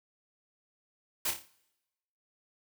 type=noise with echo; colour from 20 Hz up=white; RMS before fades=-31 dBFS; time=1.25-1.31 s; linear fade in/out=5 ms; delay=29 ms; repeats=6; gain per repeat=-6 dB; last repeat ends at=1.484 s; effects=noise-tail reverb RT60 1.0 s tail -23 dB re dry